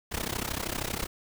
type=noise with amplitude modulation; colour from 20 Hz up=pink; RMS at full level=-29 dBFS; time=0.11-1.07 s; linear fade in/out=20 ms; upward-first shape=sine; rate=32.8 Hz; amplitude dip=90%; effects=none